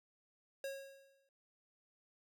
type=tone with exponential decay; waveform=square; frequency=546 Hz; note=C#5; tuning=26 cents flat; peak=-39 dBFS; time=0.64-1.29 s; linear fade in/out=2 ms; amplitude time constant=140 ms; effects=none